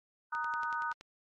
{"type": "chord", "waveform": "sine", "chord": "D# minor", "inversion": "second", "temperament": "just", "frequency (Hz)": [933.4, 1244.5, 1493.4], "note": ["A#5", "D#6", "F#6"], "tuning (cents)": [2, 0, 16], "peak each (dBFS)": -37, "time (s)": [0.32, 0.93], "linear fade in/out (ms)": 10}
{"type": "click train", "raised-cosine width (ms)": 0.2, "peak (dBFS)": -31, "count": 8, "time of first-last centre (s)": [0.35, 1.01], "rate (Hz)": 10.6}
{"effects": ["AAC 64 kbps"]}